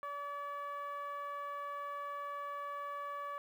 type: tone with low-pass filter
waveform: 10% pulse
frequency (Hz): 573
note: D5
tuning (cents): -43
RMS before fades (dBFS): -42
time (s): 0.03-3.38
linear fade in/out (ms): 0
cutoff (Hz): 1200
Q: 3
effects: 11-bit